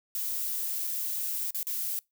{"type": "noise with dropouts", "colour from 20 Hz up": "violet", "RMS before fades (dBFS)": -32, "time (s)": [0.15, 1.99], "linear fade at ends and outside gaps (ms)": 0, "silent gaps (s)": [[0.869, 0.873], [1.506, 1.546], [1.63, 1.669]], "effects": ["noise-tail reverb RT60 0.2 s tail -25 dB re dry"]}